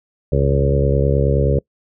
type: harmonic tone with a mistuned harmonic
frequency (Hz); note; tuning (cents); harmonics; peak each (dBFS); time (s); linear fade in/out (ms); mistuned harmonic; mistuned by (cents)
69.6; C#2; +8; 1 / 2 / 3 / 4 / 5 / 6 / 7 / 8; -18 / -17 / -26 / -28 / -27 / -22 / -22 / -23; 0.32-1.59; 5; 1; +31
effects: noise-tail reverb RT60 0.1 s tail -25 dB re dry